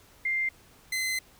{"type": "tone pair in turn", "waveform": ["sine", "sawtooth"], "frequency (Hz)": [2099, 2052], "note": ["C7", "C7"], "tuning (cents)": [5, -34], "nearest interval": "unison", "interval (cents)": 39, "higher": "first", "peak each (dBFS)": [-25, -24], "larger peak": "second", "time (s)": [[0.25, 0.49], [0.92, 1.19]], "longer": "second", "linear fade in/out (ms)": 5, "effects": ["pink hiss -57 dBFS RMS until 1.39 s"]}